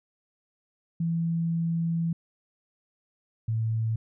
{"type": "tone pair in turn", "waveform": "sine", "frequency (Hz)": [166.5, 111.93], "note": ["E3", "A2"], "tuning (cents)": [18, 30], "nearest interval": "perfect fifth", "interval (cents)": 688, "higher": "first", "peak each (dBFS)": -24, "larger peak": "neither", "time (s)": [[1, 2.13], [3.48, 3.96]], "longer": "first", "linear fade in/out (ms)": 5, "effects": []}